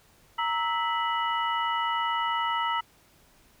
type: tone cluster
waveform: sine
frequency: 931 / 1308 / 1984 / 2938 Hz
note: A#5 / E6 / B6 / F#7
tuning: -2 / -14 / +7 / -13 cents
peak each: -28 / -29 / -34 / -35 dBFS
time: 0.38-2.81 s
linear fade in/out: 10 ms
effects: pink hiss -60 dBFS RMS until 3.6 s